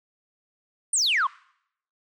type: exponential sweep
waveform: sine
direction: down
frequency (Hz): 9397 to 1000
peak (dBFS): -18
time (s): 0.93-1.27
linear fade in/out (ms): 5
effects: noise-tail reverb RT60 0.7 s tail -25 dB re dry + tanh soft clip ceiling -17 dBFS